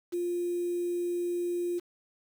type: tone with quantisation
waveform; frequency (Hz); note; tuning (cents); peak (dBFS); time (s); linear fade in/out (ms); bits
sine; 350; F4; +4; -28; 0.12-1.8; 20; 8
effects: none